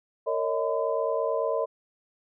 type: tone cluster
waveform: sine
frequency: 456.9 / 562 / 631 / 1015 Hz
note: A#4 / C#5 / D#5 / B5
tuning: -35 / +24 / +24 / +47 cents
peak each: -29 / -29 / -29 / -33 dBFS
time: 0.26-1.66 s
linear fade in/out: 20 ms
effects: none